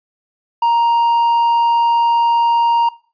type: tone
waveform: triangle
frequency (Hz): 935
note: A#5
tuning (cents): +5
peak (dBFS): -9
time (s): 0.62-2.89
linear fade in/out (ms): 5
effects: noise-tail reverb RT60 0.4 s tail -20 dB re dry + resampled to 11025 Hz